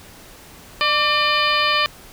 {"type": "harmonic tone with a mistuned harmonic", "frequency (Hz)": 601, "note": "D5", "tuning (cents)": 40, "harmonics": [1, 2, 3, 4, 5, 6, 7, 8], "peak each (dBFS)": [-27, -20, -24, -22, -23, -28, -28, -27], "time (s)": [0.81, 1.86], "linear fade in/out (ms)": 0, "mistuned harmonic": 2, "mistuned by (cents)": -49, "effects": ["pink hiss -43 dBFS RMS until 2.12 s"]}